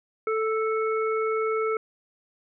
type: harmonic tone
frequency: 440 Hz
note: A4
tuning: in tune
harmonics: 1 / 3 / 5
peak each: -24 / -29 / -36 dBFS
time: 0.27-1.77 s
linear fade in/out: 2 ms
effects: none